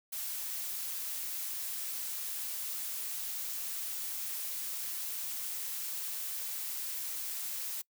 blue noise, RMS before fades -38 dBFS, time 0.12-7.82 s, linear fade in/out 10 ms, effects noise-tail reverb RT60 0.1 s tail -24 dB re dry

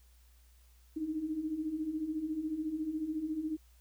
sine beating tone pair, 300.6 / 314.6 Hz, D4 / D#4, +40 / +19 cents, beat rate 14 Hz, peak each -40 / -34 dBFS, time 0.96-3.57 s, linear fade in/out 10 ms, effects added 60 Hz sine -59 dBFS peak until 3.8 s + white hiss -69 dBFS RMS until 3.8 s

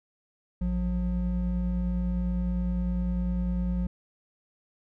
triangle tone pair together, 56.54 / 179.5 Hz, A1 / F3, +48 / +48 cents, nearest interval octave + minor sixth, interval 2000 cents, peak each -26 dBFS, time 0.61-3.87 s, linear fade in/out 5 ms, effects none

